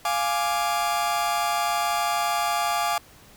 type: chord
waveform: 40% pulse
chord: D diminished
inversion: first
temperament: equal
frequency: 698.5 / 830.6 / 1174.7 Hz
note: F5 / Ab5 / D6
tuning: 0 / 0 / 0 cents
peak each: -26 / -26 / -26 dBFS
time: 0.05-2.98 s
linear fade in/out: 2 ms
effects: pink hiss -51 dBFS RMS until 3.36 s